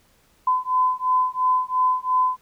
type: beating tone pair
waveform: sine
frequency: 1014 / 1016.9 Hz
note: B5 / C6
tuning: +45 / -50 cents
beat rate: 2.9 Hz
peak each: -21 dBFS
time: 0.47-2.37 s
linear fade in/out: 5 ms
effects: pink hiss -60 dBFS RMS until 2.41 s